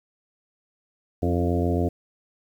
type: harmonic tone with a mistuned harmonic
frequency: 87.31 Hz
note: F2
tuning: in tune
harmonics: 1 / 2 / 3 / 4 / 5 / 6 / 7 / 8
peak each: -24 / -29 / -27 / -29 / -30 / -34 / -34 / -33 dBFS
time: 1.22-1.89 s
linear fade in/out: 10 ms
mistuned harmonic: 4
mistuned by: -35 cents
effects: 9-bit